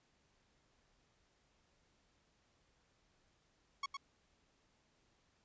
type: tone with echo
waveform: sawtooth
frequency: 1106 Hz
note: C#6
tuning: 4 cents flat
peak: -33 dBFS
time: 3.83-3.86 s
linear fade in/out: 5 ms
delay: 110 ms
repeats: 1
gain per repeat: -5 dB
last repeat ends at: 3.97 s
effects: pink hiss -75 dBFS RMS until 5.44 s + resampled to 16000 Hz